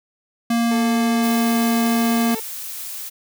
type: tone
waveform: square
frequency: 233.1 Hz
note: A#3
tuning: in tune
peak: -17 dBFS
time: 0.5-2.35 s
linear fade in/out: 5 ms
type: tone with vibrato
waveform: 30% pulse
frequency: 444.4 Hz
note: A4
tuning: 17 cents sharp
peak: -26 dBFS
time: 0.71-2.4 s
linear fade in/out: 5 ms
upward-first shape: square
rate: 15 Hz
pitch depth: 10 cents each way
type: noise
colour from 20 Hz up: blue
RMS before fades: -31 dBFS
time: 1.22-3.1 s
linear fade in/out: 20 ms
effects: none